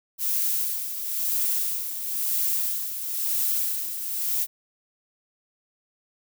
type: noise with tremolo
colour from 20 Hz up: violet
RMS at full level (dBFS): -24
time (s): 0.18-4.47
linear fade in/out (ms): 50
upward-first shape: sine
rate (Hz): 0.99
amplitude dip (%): 60
effects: none